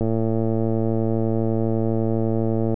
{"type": "click train", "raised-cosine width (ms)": 2, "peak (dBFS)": -10, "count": 307, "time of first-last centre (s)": [0.01, 2.742], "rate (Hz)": 112, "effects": []}